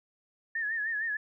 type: tone with vibrato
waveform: sine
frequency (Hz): 1760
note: A6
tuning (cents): 0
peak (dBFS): -29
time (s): 0.55-1.17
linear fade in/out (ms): 5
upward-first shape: sine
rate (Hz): 6.5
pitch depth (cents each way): 90
effects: none